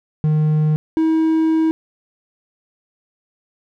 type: tone pair in turn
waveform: triangle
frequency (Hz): 153.6 / 320.2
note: D#3 / D#4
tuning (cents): -22 / +50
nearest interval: octave + minor second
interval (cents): 1272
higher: second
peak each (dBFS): -11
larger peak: neither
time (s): 0.24-0.76 / 0.97-1.71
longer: second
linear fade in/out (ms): 0
effects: none